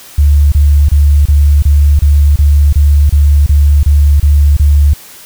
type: tone bursts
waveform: sine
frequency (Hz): 72.5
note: D2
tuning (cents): -22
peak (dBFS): -3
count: 13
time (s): 0.18-4.936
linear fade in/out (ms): 5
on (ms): 340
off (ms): 28
effects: white hiss -34 dBFS RMS until 5.25 s